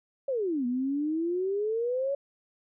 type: exponential two-way sweep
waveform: sine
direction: down then up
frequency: 567 to 240 to 567 Hz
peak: -26 dBFS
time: 0.28-2.15 s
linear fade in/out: 5 ms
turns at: 0.66 s
effects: none